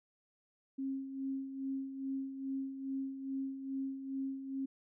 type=tone with tremolo; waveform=sine; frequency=269.3 Hz; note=C#4; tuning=50 cents flat; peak=-34 dBFS; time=0.78-4.66 s; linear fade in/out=10 ms; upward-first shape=sine; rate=2.4 Hz; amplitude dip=60%; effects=none